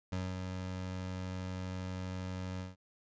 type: tone with ADSR envelope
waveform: 25% pulse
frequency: 92.5 Hz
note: F#2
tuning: in tune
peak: -30 dBFS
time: 0.12-2.76 s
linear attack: 6 ms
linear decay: 220 ms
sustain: -4 dB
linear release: 160 ms
effects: resampled to 16000 Hz